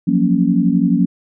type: chord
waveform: sine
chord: Gb major seventh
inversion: third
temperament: equal with one note detuned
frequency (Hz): 174.61 / 186.18 / 233.1 / 277.2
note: F3 / Gb3 / Bb3 / Db4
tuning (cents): 0 / +11 / 0 / 0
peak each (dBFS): -17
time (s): 0.07-1.06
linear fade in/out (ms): 10
effects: none